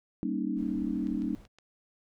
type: chord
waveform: sine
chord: Eb dominant seventh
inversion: first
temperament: equal with one note detuned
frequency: 196 / 233.1 / 278.6 / 311.1 Hz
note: G3 / Bb3 / Db4 / Eb4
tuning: 0 / 0 / +9 / 0 cents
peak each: -34 dBFS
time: 0.23-1.35 s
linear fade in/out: 0 ms
type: noise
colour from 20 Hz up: brown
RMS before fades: -49 dBFS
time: 0.55-1.48 s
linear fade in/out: 50 ms
type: clicks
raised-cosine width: 0.2 ms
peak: -37 dBFS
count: 4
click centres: 1.07 / 1.22 / 1.452 / 1.586 s
effects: none